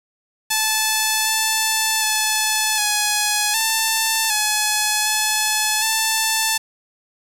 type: tone with pitch steps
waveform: 5% pulse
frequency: 872 / 879 / 865 / 839 / 889 / 849 / 858 / 884 Hz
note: A5 / A5 / A5 / G#5 / A5 / G#5 / A5 / A5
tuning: -16 / -2 / -30 / +17 / +18 / +38 / -44 / +8 cents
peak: -5 dBFS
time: 0.5-6.58 s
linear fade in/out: 10 ms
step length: 760 ms
effects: 7-bit